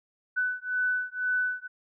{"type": "beating tone pair", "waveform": "sine", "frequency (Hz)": [1496, 1498], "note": ["F#6", "F#6"], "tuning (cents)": [19, 21], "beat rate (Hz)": 2, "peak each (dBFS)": -29, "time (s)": [0.36, 1.68], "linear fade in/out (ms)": 20, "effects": []}